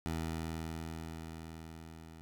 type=tone with level ramp; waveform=15% pulse; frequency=81 Hz; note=E2; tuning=30 cents flat; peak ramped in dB=-28 to -44 dBFS; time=0.06-2.21 s; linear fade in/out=0 ms; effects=none